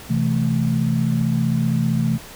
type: chord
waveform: sine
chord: A minor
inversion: first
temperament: equal with one note detuned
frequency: 129.24 / 164.81 / 220 Hz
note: C3 / E3 / A3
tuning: -21 / 0 / 0 cents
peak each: -21 dBFS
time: 0.09-2.18 s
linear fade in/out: 20 ms
effects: pink hiss -39 dBFS RMS until 2.35 s